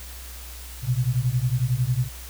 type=beating tone pair; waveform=sine; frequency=119.8 / 130.8 Hz; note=A#2 / C3; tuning=+48 / 0 cents; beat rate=11 Hz; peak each=-23 dBFS; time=0.82-2.09 s; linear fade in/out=50 ms; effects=added 61 Hz sine -38 dBFS peak until 2.29 s + white hiss -42 dBFS RMS until 2.29 s